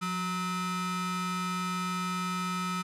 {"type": "ring-modulated tone", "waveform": "45% pulse", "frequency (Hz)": 554.4, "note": "C#5", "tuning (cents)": 0, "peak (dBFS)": -27, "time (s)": [0.01, 2.83], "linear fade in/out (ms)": 20, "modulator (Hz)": 734, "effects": ["low-pass 11000 Hz 12 dB/octave"]}